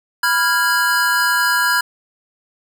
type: chord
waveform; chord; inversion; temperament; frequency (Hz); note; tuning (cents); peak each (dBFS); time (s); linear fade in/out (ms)
square; F diminished; second; equal with one note detuned; 987.8 / 1396.9 / 1645; Cb6 / F6 / Ab6; 0 / 0 / -17; -21 / -19 / -18; 0.23-1.81; 5
effects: none